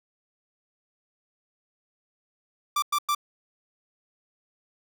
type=tone bursts; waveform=45% pulse; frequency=1174.7 Hz; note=D6; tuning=in tune; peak=-22 dBFS; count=3; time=2.76-3.149 s; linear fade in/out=5 ms; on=63 ms; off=100 ms; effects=none